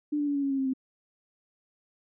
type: tone with pitch steps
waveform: sine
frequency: 296.2 / 291.1 / 286.1 / 281.2 / 276.4 / 271.6 / 267 / 262.4 Hz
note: D4 / D4 / D4 / C#4 / C#4 / C#4 / C4 / C4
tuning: +15 / -15 / -45 / +25 / -5 / -35 / +35 / +5 cents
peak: -25 dBFS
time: 0.12-0.736 s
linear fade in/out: 10 ms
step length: 77 ms
effects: none